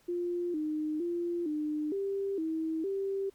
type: tone with pitch steps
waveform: sine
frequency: 350.4 / 306.8 / 345.5 / 302.5 / 394.2 / 320.6 / 391.2 Hz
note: F4 / D#4 / F4 / D#4 / G4 / E4 / G4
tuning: +6 / -24 / -19 / -49 / +10 / -48 / -4 cents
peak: -30 dBFS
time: 0.08-3.3 s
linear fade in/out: 10 ms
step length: 460 ms
effects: pink hiss -66 dBFS RMS until 3.34 s